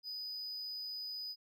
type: tone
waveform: triangle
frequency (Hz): 4978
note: D#8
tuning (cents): 0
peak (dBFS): -39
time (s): 0.03-1.36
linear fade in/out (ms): 50
effects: none